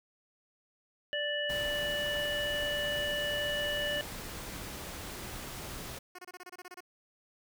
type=harmonic tone; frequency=587 Hz; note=D5; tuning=1 cent flat; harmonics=1 / 3 / 5; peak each=-35 / -35 / -35 dBFS; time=1.13-4.01 s; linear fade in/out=0 ms
type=noise; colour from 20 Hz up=pink; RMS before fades=-42 dBFS; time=1.49-5.99 s; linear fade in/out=10 ms
type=tone bursts; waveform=10% pulse; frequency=361.9 Hz; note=F#4; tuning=38 cents flat; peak=-36 dBFS; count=11; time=6.15-6.806 s; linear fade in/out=5 ms; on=36 ms; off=26 ms
effects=none